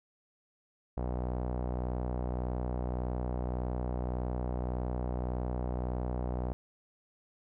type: tone with low-pass filter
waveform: sawtooth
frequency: 61.74 Hz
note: B1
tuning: in tune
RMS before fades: -34 dBFS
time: 0.97-6.53 s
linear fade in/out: 0 ms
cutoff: 750 Hz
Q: 1.7
effects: none